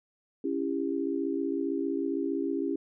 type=chord; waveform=sine; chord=C# diminished; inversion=none; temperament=just; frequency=277.2 / 332.6 / 399.1 Hz; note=C#4 / E4 / G4; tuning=0 / +16 / +31 cents; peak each=-31 / -32 / -33 dBFS; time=0.44-2.76 s; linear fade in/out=5 ms; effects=none